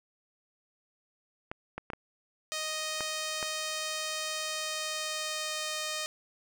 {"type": "clicks", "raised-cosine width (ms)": 0.5, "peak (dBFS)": -21, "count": 6, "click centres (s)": [1.515, 1.78, 1.902, 1.934, 3.007, 3.428]}
{"type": "tone with pitch glide", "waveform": "5% pulse", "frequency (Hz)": [622.3, 618.7], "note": ["D#5", "D#5"], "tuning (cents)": [0, -10], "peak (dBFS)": -21, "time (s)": [2.52, 6.06], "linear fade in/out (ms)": 0, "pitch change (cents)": -10, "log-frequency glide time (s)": [4.39, 5.62]}
{"effects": []}